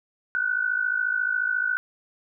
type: tone pair together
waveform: sine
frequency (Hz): 1459 / 1513.2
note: F#6 / F#6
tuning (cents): -25 / +38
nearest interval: minor second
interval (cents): 63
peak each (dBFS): -25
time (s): 0.35-1.77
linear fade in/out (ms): 0
effects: none